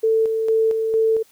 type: tone with tremolo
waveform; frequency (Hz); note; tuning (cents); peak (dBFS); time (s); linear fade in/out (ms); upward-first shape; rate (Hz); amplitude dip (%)
sine; 444.9; A4; +19; -14; 0.03-1.23; 10; square; 2.2; 40
effects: white hiss -55 dBFS RMS until 1.31 s